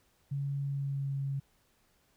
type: tone with pitch glide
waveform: sine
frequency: 140 to 137.83 Hz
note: C#3 to C#3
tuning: +18 to -10 cents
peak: -31 dBFS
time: 0.31-1.4 s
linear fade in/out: 10 ms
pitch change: -28 cents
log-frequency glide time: 0.61-1.15 s
effects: pink hiss -70 dBFS RMS until 2.16 s